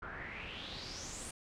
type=noise with low-pass filter sweep; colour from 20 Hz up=pink; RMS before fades=-45 dBFS; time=0.02-1.31 s; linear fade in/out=5 ms; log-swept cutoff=1400 to 9200 Hz; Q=5.3; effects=none